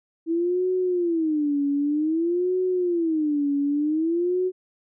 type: tone with vibrato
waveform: sine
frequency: 323.4 Hz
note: E4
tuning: 33 cents flat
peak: -20 dBFS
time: 0.26-4.52 s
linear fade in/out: 50 ms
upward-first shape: sine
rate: 0.53 Hz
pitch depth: 230 cents each way
effects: none